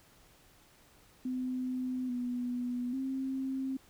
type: tone with pitch steps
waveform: sine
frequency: 254.7 / 245.7 / 265.5 Hz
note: C4 / B3 / C4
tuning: -46 / -9 / +25 cents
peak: -32 dBFS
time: 1.25-3.77 s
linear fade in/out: 5 ms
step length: 840 ms
effects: pink hiss -62 dBFS RMS until 3.89 s